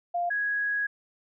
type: tone pair in turn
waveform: sine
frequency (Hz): 698.5 / 1661.3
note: F5 / G#6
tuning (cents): 0 / 0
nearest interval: octave + minor third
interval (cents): 1500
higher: second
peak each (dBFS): -25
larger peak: neither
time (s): 0.14-0.3 / 0.3-0.87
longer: second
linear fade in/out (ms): 10
effects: none